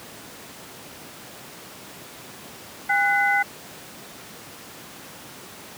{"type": "tone cluster", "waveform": "sine", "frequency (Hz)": [806, 1484, 2030], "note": ["G5", "F#6", "B6"], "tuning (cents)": [48, 5, 47], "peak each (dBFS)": -22, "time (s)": [2.89, 3.43], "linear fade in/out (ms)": 10, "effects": ["pink hiss -41 dBFS RMS until 5.77 s", "high-pass 150 Hz 12 dB/octave"]}